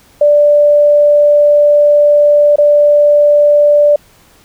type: tone with dropouts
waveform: sine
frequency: 587.3 Hz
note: D5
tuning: in tune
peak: -4 dBFS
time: 0.21-3.96 s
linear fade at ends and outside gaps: 5 ms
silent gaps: 2.559-2.583 s
effects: pink hiss -46 dBFS RMS until 4.44 s